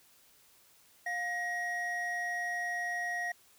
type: tone pair together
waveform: triangle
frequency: 708 / 1890 Hz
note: F5 / A#6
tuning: +23 / +23 cents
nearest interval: octave + perfect fourth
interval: 1700 cents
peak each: -36 / -32 dBFS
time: 1.06-3.32 s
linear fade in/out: 5 ms
effects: white hiss -63 dBFS RMS until 3.58 s